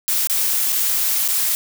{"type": "noise with dropouts", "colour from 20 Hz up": "blue", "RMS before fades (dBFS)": -19, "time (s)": [0.08, 1.55], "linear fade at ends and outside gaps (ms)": 0, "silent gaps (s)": [[0.272, 0.298], [0.722, 0.726], [1.279, 1.286]], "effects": []}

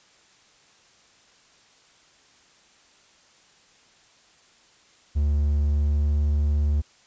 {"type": "tone with pitch glide", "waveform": "triangle", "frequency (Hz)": [73, 73.55], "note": ["D2", "D2"], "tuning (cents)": [-10, 3], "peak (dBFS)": -17, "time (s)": [5.15, 6.82], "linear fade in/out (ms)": 20, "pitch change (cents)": 13, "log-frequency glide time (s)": [5.63, 6.21], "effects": ["white hiss -57 dBFS RMS until 7.06 s", "resampled to 16000 Hz"]}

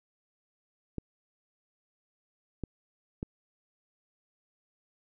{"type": "clicks", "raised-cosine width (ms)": 3, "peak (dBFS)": -21, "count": 3, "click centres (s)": [0.983, 2.637, 3.229], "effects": []}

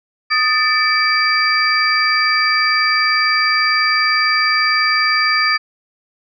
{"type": "tone cluster", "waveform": "sine", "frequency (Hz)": [1240, 1775, 2304, 4731], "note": ["D#6", "A6", "D7", "D8"], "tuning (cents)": [-6, 15, -34, 12], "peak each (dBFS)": -18, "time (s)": [0.3, 5.58], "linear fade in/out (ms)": 20, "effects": []}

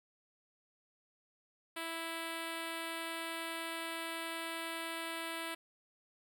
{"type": "tone with notch filter", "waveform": "5% pulse", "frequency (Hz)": 329.6, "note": "E4", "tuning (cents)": 0, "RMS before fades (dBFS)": -41, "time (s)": [1.76, 5.55], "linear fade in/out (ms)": 10, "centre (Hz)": 5700, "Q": 1.3, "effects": []}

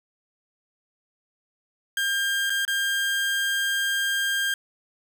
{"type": "tone with dropouts", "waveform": "30% pulse", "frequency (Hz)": 1600, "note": "G6", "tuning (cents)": 35, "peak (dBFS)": -20, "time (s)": [1.97, 4.54], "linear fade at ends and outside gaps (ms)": 2, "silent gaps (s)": [[2.497, 2.502], [2.651, 2.678]], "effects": []}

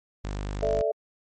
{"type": "tone", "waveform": "sawtooth", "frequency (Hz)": 50, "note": "G1", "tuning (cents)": 35, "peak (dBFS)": -26, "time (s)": [0.24, 0.82], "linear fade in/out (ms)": 10}
{"type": "chord", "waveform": "sine", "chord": "A suspended fourth", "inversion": "none", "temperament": "equal with one note detuned", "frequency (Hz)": [440, 587.3, 663.8], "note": ["A4", "D5", "E5"], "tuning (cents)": [0, 0, 12], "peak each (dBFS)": -27, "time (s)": [0.62, 0.92], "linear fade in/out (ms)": 10}
{"effects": ["MP3 32 kbps"]}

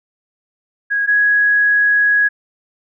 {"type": "tone pair in turn", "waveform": "sine", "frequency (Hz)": [1649, 1666.2], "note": ["G#6", "G#6"], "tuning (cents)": [-13, 5], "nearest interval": "unison", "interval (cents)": 18, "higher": "second", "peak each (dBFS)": [-14, -10], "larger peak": "second", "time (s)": [[0.9, 1.07], [1.07, 2.29]], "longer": "second", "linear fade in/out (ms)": 20, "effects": []}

